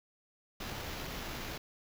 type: noise with sample-and-hold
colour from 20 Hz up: pink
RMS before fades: -41 dBFS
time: 0.6-1.58 s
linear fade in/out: 5 ms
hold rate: 8820 Hz
effects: none